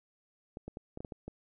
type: clicks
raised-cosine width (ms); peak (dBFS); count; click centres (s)
2; -28; 8; 0.571 / 0.68 / 0.771 / 0.974 / 1.005 / 1.048 / 1.122 / 1.28
effects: none